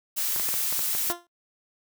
blue noise, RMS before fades -27 dBFS, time 0.16-1.13 s, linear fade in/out 20 ms
clicks, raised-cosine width 0.5 ms, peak -20 dBFS, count 7, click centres 0.362 / 0.398 / 0.488 / 0.54 / 0.726 / 0.792 / 0.95 s
15% pulse tone with exponential decay, 347 Hz, F4, 11 cents flat, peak -19 dBFS, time 1.1-1.27 s, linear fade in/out 0 ms, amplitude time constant 35 ms
effects noise-tail reverb RT60 0.1 s tail -22 dB re dry

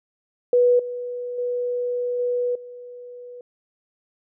sine tone with level steps, 490 Hz, B4, 14 cents flat, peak -13 / -27 / -22 / -20 / -36 dBFS, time 0.53-3.41 s, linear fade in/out 2 ms, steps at 0.79 / 1.38 / 2.19 / 2.55 s, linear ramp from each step 5 ms, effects none

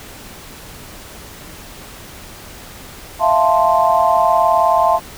sine chord, F major seventh, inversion third, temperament equal, 659.3 / 698.5 / 880 / 1046.5 Hz, E5 / F5 / A5 / C6, 0 / 0 / 0 / 0 cents, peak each -16 dBFS, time 3.19-5 s, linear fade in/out 50 ms, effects pink hiss -36 dBFS RMS until 5.17 s

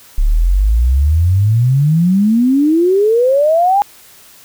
sine exponential sweep, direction up, 34 to 830 Hz, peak -8 dBFS, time 0.18-3.82 s, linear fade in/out 0 ms, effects white hiss -42 dBFS RMS until 4.44 s

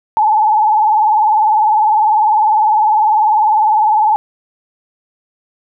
sine tone with vibrato, 860 Hz, A5, 40 cents flat, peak -8 dBFS, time 0.17-4.16 s, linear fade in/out 0 ms, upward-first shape sine, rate 20 Hz, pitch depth 80 cents each way, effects none

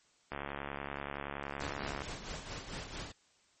click train, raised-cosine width 0.5 ms, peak -23 dBFS, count 121, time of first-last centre 0.32-2.02 s, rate 70.6 Hz
pink noise with tremolo, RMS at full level -41 dBFS, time 1.6-3.12 s, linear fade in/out 5 ms, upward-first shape sine, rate 4.5 Hz, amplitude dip 55%
effects white hiss -69 dBFS RMS until 3.6 s + MP3 32 kbps

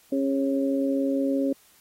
harmonic tone, 136.9 Hz, C#3, 21 cents flat, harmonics 2 / 3 / 4, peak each -23 / -32 / -28 dBFS, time 0.12-1.53 s, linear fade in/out 5 ms, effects white hiss -58 dBFS RMS until 1.8 s + AAC 48 kbps

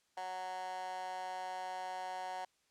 15% pulse tone with high-pass filter, 185 Hz, F#3, in tune, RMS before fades -42 dBFS, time 0.17-2.45 s, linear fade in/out 5 ms, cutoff 820 Hz, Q 5.3, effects white hiss -75 dBFS RMS until 2.7 s + low-pass 8000 Hz 12 dB/octave

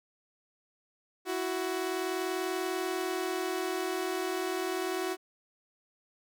sawtooth tone pair together, 331.2 / 371.5 Hz, E4 / F#4, +8 / +7 cents, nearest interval major second, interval 199 cents, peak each -32 / -28 dBFS, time 1.25-5.17 s, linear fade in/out 50 ms, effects none

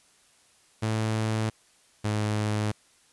sawtooth tone pair in turn, 110 / 106.15 Hz, A2 / G#2, 0 / +38 cents, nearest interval minor second, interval 62 cents, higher first, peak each -21 dBFS, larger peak neither, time 0.82-1.5 / 2.04-2.72 s, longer neither, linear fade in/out 10 ms, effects white hiss -61 dBFS RMS until 3.12 s + resampled to 24000 Hz

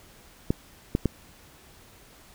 clicks, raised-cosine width 3 ms, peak -9 dBFS, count 3, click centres 0.505 / 0.951 / 1.057 s, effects pink hiss -53 dBFS RMS until 2.34 s

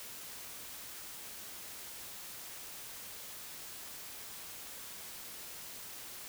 silence, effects white hiss -47 dBFS RMS until 6.28 s

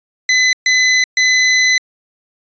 sawtooth tone bursts at uneven times, 2016 Hz, B6, 35 cents sharp, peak -6 dBFS, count 3, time 0.29-0.53 / 0.66-1.04 / 1.17-1.78 s, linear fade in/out 2 ms, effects resampled to 16000 Hz

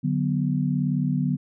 sine chord, B minor, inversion first, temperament equal, 146.83 / 185 / 246.9 Hz, D3 / F#3 / B3, 0 / 0 / 0 cents, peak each -24 / -26 / -26 dBFS, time 0.03-1.37 s, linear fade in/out 20 ms, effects none

